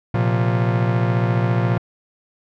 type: chord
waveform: 45% pulse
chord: Bb suspended second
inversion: none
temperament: just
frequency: 116.54 / 131.11 / 174.81 Hz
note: Bb2 / C3 / F3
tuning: 0 / +4 / +2 cents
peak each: -18 / -24 / -23 dBFS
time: 0.14-1.78 s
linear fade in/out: 5 ms
effects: low-pass 2000 Hz 12 dB/octave